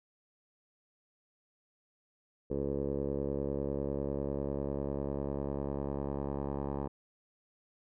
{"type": "tone with low-pass filter sweep", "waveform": "10% pulse", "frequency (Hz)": 70, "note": "C#2", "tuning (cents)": 18, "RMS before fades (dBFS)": -35, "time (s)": [2.5, 6.88], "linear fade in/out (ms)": 10, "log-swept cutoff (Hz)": [480, 760], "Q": 3.7, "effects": []}